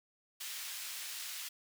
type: high-pass noise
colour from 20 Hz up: pink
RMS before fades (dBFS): -43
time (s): 0.4-1.49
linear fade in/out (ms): 10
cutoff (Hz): 2400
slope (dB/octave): 12
effects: none